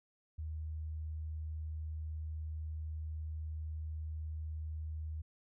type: tone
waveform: sine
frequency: 78.1 Hz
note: D#2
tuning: 7 cents sharp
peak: -38 dBFS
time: 0.38-5.22 s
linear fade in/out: 10 ms
effects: none